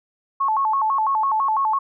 sine tone with vibrato, 977 Hz, B5, 19 cents flat, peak -17 dBFS, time 0.4-1.79 s, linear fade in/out 10 ms, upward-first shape square, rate 6 Hz, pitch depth 200 cents each way, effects none

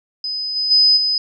sine tone with level steps, 5020 Hz, D#8, 15 cents sharp, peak -21 / -17 / -9 / -15 dBFS, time 0.24-1.18 s, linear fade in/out 2 ms, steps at 0.55 / 0.7 / 0.96 s, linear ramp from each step 20 ms, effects none

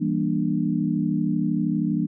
sine chord, E half-diminished seventh, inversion none, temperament just, 164.81 / 197.78 / 237.3 / 296.7 Hz, E3 / G3 / Bb3 / D4, 0 / +16 / +31 / +18 cents, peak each -26 dBFS, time 0-2.07 s, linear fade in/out 20 ms, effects none

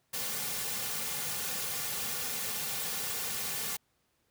white noise with comb filter, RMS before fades -35 dBFS, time 0.13-3.77 s, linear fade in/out 10 ms, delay 3.1 ms, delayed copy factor -0.7, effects pink hiss -74 dBFS RMS until 4.3 s + high-pass 60 Hz 12 dB/octave

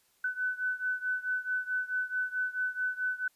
sine beating tone pair, 1502 / 1506.6 Hz, F#6 / F#6, +26 / +31 cents, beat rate 4.6 Hz, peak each -32 / -34 dBFS, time 0.24-3.28 s, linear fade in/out 5 ms, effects white hiss -69 dBFS RMS until 3.35 s + resampled to 32000 Hz

